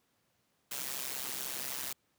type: noise with amplitude modulation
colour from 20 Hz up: white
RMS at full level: -35 dBFS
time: 0.71-1.93 s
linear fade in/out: 5 ms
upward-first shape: sine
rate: 132 Hz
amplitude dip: 85%
effects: pink hiss -75 dBFS RMS until 2.18 s + high-pass 100 Hz 12 dB/octave